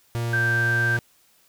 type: tone with pitch glide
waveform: 45% pulse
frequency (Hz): 117.3 to 118.18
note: A#2 to A#2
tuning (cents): +11 to +24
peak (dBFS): -24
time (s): 0.15-0.99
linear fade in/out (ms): 0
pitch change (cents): +13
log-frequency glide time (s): 0.51-0.87
type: tone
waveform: sine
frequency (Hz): 1568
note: G6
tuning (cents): 0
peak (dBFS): -20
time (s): 0.33-0.97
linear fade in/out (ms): 5
effects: white hiss -60 dBFS RMS until 1.48 s